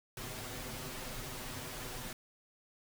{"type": "noise with comb filter", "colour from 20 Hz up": "pink", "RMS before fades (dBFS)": -43, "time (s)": [0.17, 2.13], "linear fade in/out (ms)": 2, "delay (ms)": 7.9, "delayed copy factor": 0.65, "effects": []}